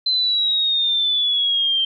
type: exponential sweep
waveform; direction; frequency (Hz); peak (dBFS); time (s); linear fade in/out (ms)
sine; down; 4078 to 3136; -16; 0.06-1.85; 5
effects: none